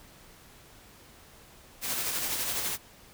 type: noise with tremolo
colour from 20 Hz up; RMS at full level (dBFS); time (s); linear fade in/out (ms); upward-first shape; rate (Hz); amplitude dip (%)
white; -30; 1.81-2.78; 50; sine; 12; 35
effects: pink hiss -54 dBFS RMS until 3.13 s